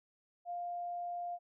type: tone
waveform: sine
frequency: 701 Hz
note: F5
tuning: 6 cents sharp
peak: -37 dBFS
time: 0.45-1.39 s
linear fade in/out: 50 ms
effects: none